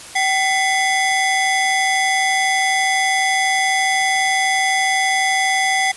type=ring-modulated tone; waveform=35% pulse; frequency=1386 Hz; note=F6; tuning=14 cents flat; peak=-10 dBFS; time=0.15-5.92 s; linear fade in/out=10 ms; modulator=617 Hz; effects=white hiss -36 dBFS RMS until 5.96 s + resampled to 24000 Hz